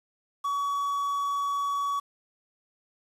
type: tone with quantisation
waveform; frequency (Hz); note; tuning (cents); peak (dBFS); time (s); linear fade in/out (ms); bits
triangle; 1131; C#6; +34; -24; 0.44-2; 10; 8
effects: resampled to 32000 Hz